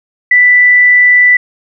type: tone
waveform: sine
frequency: 1979 Hz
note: B6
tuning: 3 cents sharp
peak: -3 dBFS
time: 0.31-1.37 s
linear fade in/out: 5 ms
effects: none